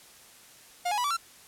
45% pulse tone with pitch steps, 710 / 834.6 / 981.2 / 1153.4 / 1355.9 Hz, F5 / G#5 / B5 / D6 / E6, +28 / +8 / -12 / -32 / +48 cents, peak -26 dBFS, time 0.85-1.17 s, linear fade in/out 10 ms, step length 64 ms, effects white hiss -53 dBFS RMS until 1.47 s + low-pass 12000 Hz 12 dB/octave

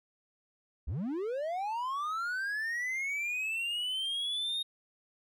triangle linear sweep, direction up, 52.5 to 3729 Hz, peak -30 dBFS, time 0.87-4.63 s, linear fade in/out 10 ms, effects none

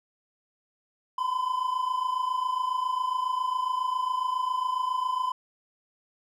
triangle tone pair together, 993 / 1020.3 Hz, B5 / C6, +9 / -44 cents, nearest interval unison, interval 47 cents, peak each -29 / -25 dBFS, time 1.18-5.32 s, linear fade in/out 5 ms, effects none

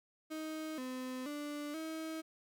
35% pulse tone with pitch steps, 313.4 / 256 / 293.5 / 319.2 Hz, D#4 / C4 / D4 / D#4, +13 / -38 / -1 / +44 cents, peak -38 dBFS, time 0.3-2.22 s, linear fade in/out 20 ms, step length 480 ms, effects none

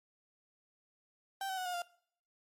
35% pulse tone with pitch steps, 780 / 758.7 / 737.9 / 717.7 / 698.1 Hz, G5 / F#5 / F#5 / F5 / F5, -9 / +43 / -5 / +47 / -1 cents, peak -34 dBFS, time 1.41-1.82 s, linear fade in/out 2 ms, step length 82 ms, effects noise-tail reverb RT60 0.6 s tail -21 dB re dry + MP3 64 kbps

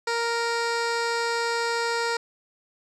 15% pulse tone with low-pass filter, 466.2 Hz, A#4, in tune, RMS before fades -26 dBFS, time 0.07-2.17 s, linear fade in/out 5 ms, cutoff 6200 Hz, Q 1.4, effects none

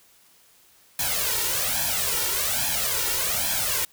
white noise with flanger, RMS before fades -25 dBFS, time 0.99-3.85 s, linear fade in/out 2 ms, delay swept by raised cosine 1.2 to 2.19 ms, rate 1.2 Hz, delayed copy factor +0.95, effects white hiss -57 dBFS RMS until 3.92 s

